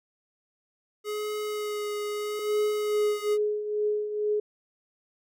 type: tone with vibrato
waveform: square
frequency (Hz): 419.6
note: G#4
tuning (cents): +18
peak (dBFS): -30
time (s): 1.04-3.38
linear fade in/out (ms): 50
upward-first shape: sine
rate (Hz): 0.79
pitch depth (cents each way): 14
type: tone with tremolo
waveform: sine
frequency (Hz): 420.6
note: G#4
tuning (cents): +22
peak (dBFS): -22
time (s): 2.39-4.4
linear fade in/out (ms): 5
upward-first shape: triangle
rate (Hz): 2.2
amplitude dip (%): 65
effects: none